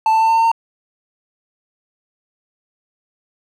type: tone with pitch steps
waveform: triangle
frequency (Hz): 882 / 888.1 / 894.3 / 900.5 / 906.8 / 913.1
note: A5 / A5 / A5 / A5 / A#5 / A#5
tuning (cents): +4 / +16 / +28 / +40 / -48 / -36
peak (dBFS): -9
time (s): 0.06-0.516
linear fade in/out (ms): 2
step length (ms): 76
effects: none